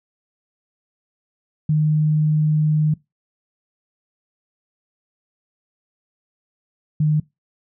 sine tone pair in turn, 153.2 / 152.37 Hz, D#3 / D#3, -27 / -36 cents, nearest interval unison, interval 9 cents, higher first, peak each -14 dBFS, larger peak neither, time 1.69-2.94 / 7-7.2 s, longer first, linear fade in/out 5 ms, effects noise-tail reverb RT60 0.2 s tail -22 dB re dry

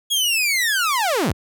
sawtooth linear sweep, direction down, 3347 to 34 Hz, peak -14 dBFS, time 0.1-1.33 s, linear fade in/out 20 ms, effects none

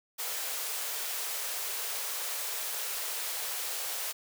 white high-pass noise, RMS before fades -35 dBFS, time 0.18-4.13 s, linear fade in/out 20 ms, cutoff 410 Hz, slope 48 dB/octave, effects none

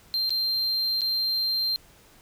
triangle tone with dropouts, 4162 Hz, C8, 10 cents flat, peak -22 dBFS, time 0.14-1.76 s, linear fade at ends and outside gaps 0 ms, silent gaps 0.294-0.305 / 1.009-1.017 s, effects pink hiss -55 dBFS RMS until 2.21 s

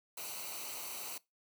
white noise with comb filter, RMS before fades -43 dBFS, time 0.17-1.18 s, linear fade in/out 5 ms, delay 0.58 ms, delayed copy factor -0.7, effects noise-tail reverb RT60 0.2 s tail -21 dB re dry

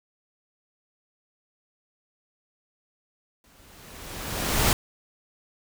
pink noise with exponential growth, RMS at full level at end -19 dBFS, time 3.44-4.73 s, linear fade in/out 1 ms, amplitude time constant 280 ms, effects none

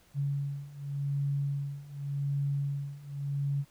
sine beating tone pair, 140.4 / 141.27 Hz, C#3 / C#3, +22 / +33 cents, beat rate 0.87 Hz, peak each -34 / -32 dBFS, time 0.14-3.65 s, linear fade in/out 50 ms, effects pink hiss -63 dBFS RMS until 3.7 s

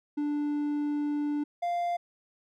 triangle tone pair in turn, 293.7 / 696.5 Hz, D4 / F5, 0 / -5 cents, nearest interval octave + minor third, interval 1495 cents, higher second, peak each -25 / -25 dBFS, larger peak neither, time 0.17-1.44 / 1.62-1.97 s, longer first, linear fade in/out 10 ms, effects none

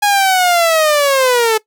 sawtooth linear sweep, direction down, 830.6 to 430.2 Hz, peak -6 dBFS, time 0.02-1.58 s, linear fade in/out 10 ms, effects noise-tail reverb RT60 0.1 s tail -19 dB re dry

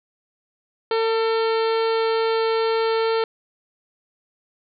harmonic tone with a mistuned harmonic, 449.8 Hz, A4, 38 cents sharp, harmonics 1 / 2 / 3 / 4 / 5 / 6 / 7 / 8 / 9 / 10, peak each -19 / -27 / -29 / -36 / -36 / -39 / -37 / -41 / -37 / -40 dBFS, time 0.91-3.24 s, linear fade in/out 2 ms, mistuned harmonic 9, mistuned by +29 cents, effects none

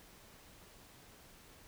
silence, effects pink hiss -59 dBFS RMS until 1.67 s

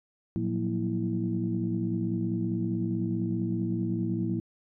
sine tone cluster, 113.6 / 178.4 / 188.5 / 234 / 328.5 Hz, A#2 / F3 / F#3 / A#3 / E4, -44 / +37 / +32 / +7 / -6 cents, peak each -32 / -31 / -38 / -33 / -32 dBFS, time 0.36-4.4 s, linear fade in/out 0 ms, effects tanh soft clip ceiling -16 dBFS

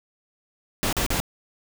pink noise bursts, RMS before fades -24 dBFS, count 3, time 0.83-1.201 s, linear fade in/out 0 ms, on 97 ms, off 40 ms, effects none

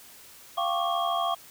sine tone cluster, 691 / 772 / 1099 / 1172 / 3255 Hz, F5 / G5 / C#6 / D6 / G#7, -19 / -27 / -15 / -4 / -36 cents, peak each -28 / -33 / -30 / -32 / -35 dBFS, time 0.57-1.35 s, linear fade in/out 10 ms, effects white hiss -50 dBFS RMS until 1.5 s

